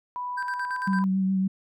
sine tone with pitch glide, 987.8 to 997.5 Hz, B5 to B5, 0 to +17 cents, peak -29 dBFS, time 0.16-1.04 s, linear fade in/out 0 ms, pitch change +17 cents, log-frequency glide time 0.67-0.72 s
triangle tone with tremolo, 1568 Hz, G6, in tune, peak -27 dBFS, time 0.37-1.03 s, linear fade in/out 10 ms, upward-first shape square, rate 8.9 Hz, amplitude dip 75%
sine tone with vibrato, 190.4 Hz, F#3, 50 cents sharp, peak -21 dBFS, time 0.87-1.48 s, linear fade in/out 10 ms, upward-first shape triangle, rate 7.2 Hz, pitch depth 24 cents each way
effects none

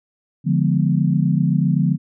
sine chord, D diminished seventh, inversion none, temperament equal, 146.83 / 174.61 / 207.7 / 246.9 Hz, D3 / F3 / Ab3 / Cb4, 0 / 0 / 0 / 0 cents, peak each -18 / -18 / -23 / -24 dBFS, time 0.44-1.98 s, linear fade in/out 50 ms, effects none

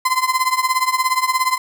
35% pulse tone with tremolo, 1029 Hz, C6, 29 cents flat, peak -10 dBFS, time 0.05-1.58 s, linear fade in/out 5 ms, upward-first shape triangle, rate 17 Hz, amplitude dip 90%, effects none

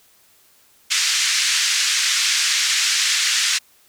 white band-pass noise, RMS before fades -19 dBFS, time 0.9-3.59 s, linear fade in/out 20 ms, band 1600 to 6900 Hz, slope 24 dB/octave, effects white hiss -55 dBFS RMS until 3.88 s

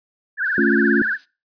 sine tone with vibrato, 1604 Hz, G6, 39 cents sharp, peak -18 dBFS, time 0.37-1.18 s, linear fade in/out 50 ms, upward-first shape triangle, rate 17 Hz, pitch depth 190 cents each way
violet noise with tremolo, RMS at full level -36 dBFS, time 0.44-1.26 s, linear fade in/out 20 ms, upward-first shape sine, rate 12 Hz, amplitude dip 35%
sine chord, A augmented, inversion none, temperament equal, 220 / 277.2 / 349.2 Hz, A3 / C#4 / E#4, 0 / 0 / 0 cents, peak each -19 dBFS, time 0.58-1.02 s, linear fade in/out 2 ms
effects noise-tail reverb RT60 0.3 s tail -20 dB re dry + resampled to 11025 Hz

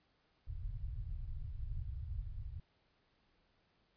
pink low-pass noise, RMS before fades -42 dBFS, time 0.47-2.6 s, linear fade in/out 5 ms, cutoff 120 Hz, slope 48 dB/octave, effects pink hiss -75 dBFS RMS until 3.96 s + resampled to 11025 Hz

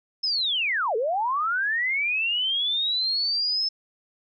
sine linear two-way sweep, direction down then up, 5274 to 415.3 to 5274 Hz, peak -22 dBFS, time 0.23-3.69 s, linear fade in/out 10 ms, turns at 0.96 s, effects none

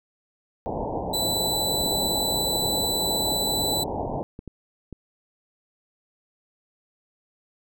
white low-pass noise, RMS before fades -29 dBFS, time 0.66-4.23 s, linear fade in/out 0 ms, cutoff 920 Hz, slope 96 dB/octave
sawtooth tone, 3982 Hz, B7, 14 cents sharp, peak -21 dBFS, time 1.13-3.84 s, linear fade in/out 10 ms
clicks, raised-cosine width 3 ms, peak -24 dBFS, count 11, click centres 1.864 / 1.919 / 2.421 / 2.739 / 2.903 / 3.597 / 3.641 / 3.83 / 4.391 / 4.477 / 4.927 s
effects none

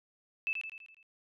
sine tone with echo, 2627 Hz, E7, 7 cents flat, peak -29 dBFS, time 0.47-0.53 s, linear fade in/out 0 ms, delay 83 ms, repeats 6, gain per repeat -5 dB, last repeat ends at 1.028 s, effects none

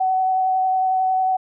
sine tone with vibrato, 752 Hz, F#5, 28 cents sharp, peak -16 dBFS, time 0-1.37 s, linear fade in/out 10 ms, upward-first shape sine, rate 11 Hz, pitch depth 11 cents each way, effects none

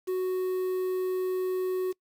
triangle tone with quantisation, 370 Hz, F#4, in tune, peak -24 dBFS, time 0.07-1.93 s, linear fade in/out 20 ms, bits 8, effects noise-tail reverb RT60 0.1 s tail -24 dB re dry

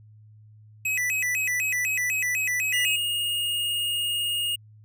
square tone with vibrato, 2244 Hz, C#7, 21 cents sharp, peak -24 dBFS, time 0.85-2.96 s, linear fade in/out 5 ms, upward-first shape square, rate 4 Hz, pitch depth 220 cents each way
square tone, 2853 Hz, F7, 36 cents sharp, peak -25 dBFS, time 2.73-4.56 s, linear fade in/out 10 ms
effects added 107 Hz sine -48 dBFS peak until 4.84 s

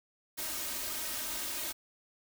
white noise with comb filter, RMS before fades -37 dBFS, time 0.37-1.73 s, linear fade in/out 20 ms, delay 3.2 ms, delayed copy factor +0.8, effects none

